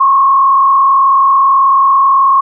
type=tone with frequency modulation; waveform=sine; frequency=1088 Hz; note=C#6; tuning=33 cents flat; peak=-5 dBFS; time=0-2.41 s; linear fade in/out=10 ms; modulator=38.3 Hz; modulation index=0.87; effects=none